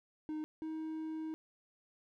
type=tone pair in turn; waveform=triangle; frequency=308.6 / 316.2 Hz; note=D#4 / D#4; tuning=-14 / +28 cents; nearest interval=unison; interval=42 cents; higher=second; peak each=-35 / -36 dBFS; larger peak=first; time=0.29-0.44 / 0.62-1.34 s; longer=second; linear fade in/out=0 ms; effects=none